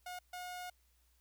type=tone bursts at uneven times; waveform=sawtooth; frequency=721 Hz; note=F#5; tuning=45 cents flat; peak=-39 dBFS; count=2; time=0.06-0.19 / 0.33-0.7 s; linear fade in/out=5 ms; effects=added 60 Hz sine -70 dBFS peak until 1.2 s + white hiss -75 dBFS RMS until 1.2 s